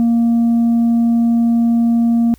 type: tone with tanh clipping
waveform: sine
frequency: 233.1 Hz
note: A#3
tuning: in tune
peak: -11 dBFS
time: 0-2.34 s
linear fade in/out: 0 ms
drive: 2 dB
effects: added 60 Hz sine -44 dBFS peak until 2.38 s + white hiss -53 dBFS RMS until 2.38 s